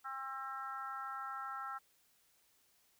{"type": "harmonic tone", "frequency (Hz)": 267.3, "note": "C4", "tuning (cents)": 37, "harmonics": [3, 4, 5, 6, 7], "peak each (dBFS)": [-48, -50, -42, -53, -57], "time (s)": [0.04, 1.79], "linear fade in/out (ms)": 20, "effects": ["white hiss -72 dBFS RMS until 2.99 s"]}